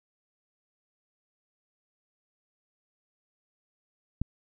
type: click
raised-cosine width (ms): 5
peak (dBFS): -16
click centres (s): 4.216
effects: none